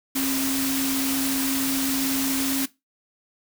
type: tone in noise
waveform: sine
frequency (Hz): 269.3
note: C#4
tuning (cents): -50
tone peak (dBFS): -24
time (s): 0.15-2.66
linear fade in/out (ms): 10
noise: white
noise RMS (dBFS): -27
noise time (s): 0.15-2.66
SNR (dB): 0
effects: noise-tail reverb RT60 0.2 s tail -18 dB re dry